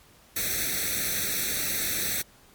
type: noise with comb filter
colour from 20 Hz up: white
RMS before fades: -28 dBFS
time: 0.36-2.22 s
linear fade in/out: 5 ms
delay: 0.5 ms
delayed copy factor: +0.9
effects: pink hiss -56 dBFS RMS until 2.54 s + MP3 96 kbps